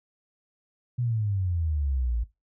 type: exponential sweep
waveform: sine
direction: down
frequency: 125.4 to 54.7 Hz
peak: -24 dBFS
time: 0.98-2.24 s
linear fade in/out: 10 ms
effects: noise-tail reverb RT60 0.2 s tail -17 dB re dry